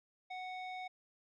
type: tone with low-pass filter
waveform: square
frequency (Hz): 740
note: F#5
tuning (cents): 0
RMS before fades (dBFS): -44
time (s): 0.3-0.88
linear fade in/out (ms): 10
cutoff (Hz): 3000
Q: 2.1
effects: none